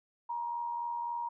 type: tone with amplitude modulation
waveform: sine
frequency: 946 Hz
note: A#5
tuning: 25 cents sharp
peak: -31 dBFS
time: 0.29-1.29 s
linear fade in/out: 10 ms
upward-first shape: sine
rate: 83.7 Hz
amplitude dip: 45%
effects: none